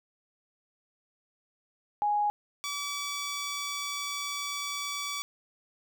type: tone pair in turn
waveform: sine / 10% pulse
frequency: 830 / 1147.3 Hz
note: G#5 / D6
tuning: -1 / -41 cents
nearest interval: tritone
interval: 560 cents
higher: second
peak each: -24 dBFS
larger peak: neither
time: 2.02-2.3 / 2.64-5.22 s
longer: second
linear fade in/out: 0 ms
effects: none